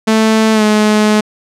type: tone with pitch glide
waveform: sawtooth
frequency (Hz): 220 to 212.6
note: A3 to G#3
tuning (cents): 0 to +41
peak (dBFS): -4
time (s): 0.07-1.21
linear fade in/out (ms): 10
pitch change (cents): -59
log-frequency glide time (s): 0.53-0.63
effects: low-pass 9000 Hz 12 dB/octave